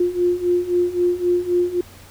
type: beating tone pair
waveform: sine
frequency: 351.6 / 355.4 Hz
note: F4 / F4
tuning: +12 / +30 cents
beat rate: 3.8 Hz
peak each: -21 / -18 dBFS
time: 0-1.81 s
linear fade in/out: 5 ms
effects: added 91 Hz sine -45 dBFS peak until 2.1 s + pink hiss -45 dBFS RMS until 2.1 s